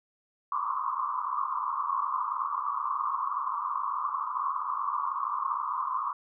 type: band-pass noise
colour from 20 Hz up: pink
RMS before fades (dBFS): -31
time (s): 0.52-6.13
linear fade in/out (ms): 2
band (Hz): 1000 to 1200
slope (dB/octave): 96
effects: none